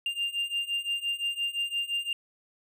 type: beating tone pair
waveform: triangle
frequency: 2794 / 2799.8 Hz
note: F7 / F7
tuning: 0 / +4 cents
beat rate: 5.8 Hz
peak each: -31 / -29 dBFS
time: 0.06-2.13 s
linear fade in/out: 2 ms
effects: none